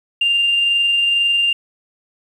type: tone with amplitude modulation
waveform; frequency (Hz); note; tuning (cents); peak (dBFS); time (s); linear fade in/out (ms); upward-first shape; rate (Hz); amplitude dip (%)
sine; 2794; F7; 0; -11; 0.21-1.53; 5; sine; 22.1; 25
effects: tanh soft clip ceiling -8 dBFS + 8-bit